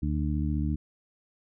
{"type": "harmonic tone", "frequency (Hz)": 74.7, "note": "D2", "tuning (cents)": 30, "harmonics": [1, 2, 3, 4], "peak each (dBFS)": [-28, -31, -33, -34], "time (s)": [0.02, 0.76], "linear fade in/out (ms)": 10, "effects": []}